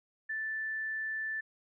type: tone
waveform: sine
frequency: 1760 Hz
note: A6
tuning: in tune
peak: -33 dBFS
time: 0.29-1.41 s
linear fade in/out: 10 ms
effects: none